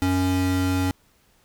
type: tone pair together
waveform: square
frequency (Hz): 92.5 / 277.2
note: F#2 / C#4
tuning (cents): 0 / 0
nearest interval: octave + perfect fifth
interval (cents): 1900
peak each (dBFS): -24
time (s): 0.02-0.91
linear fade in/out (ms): 0
effects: pink hiss -61 dBFS RMS until 1.44 s